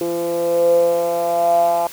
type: tone with band-pass filter sweep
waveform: 10% pulse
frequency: 170.7 Hz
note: F3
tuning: 39 cents flat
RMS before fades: -17 dBFS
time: 0.01-1.87 s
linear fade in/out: 2 ms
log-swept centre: 400 to 760 Hz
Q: 9.7
effects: white hiss -37 dBFS RMS until 1.92 s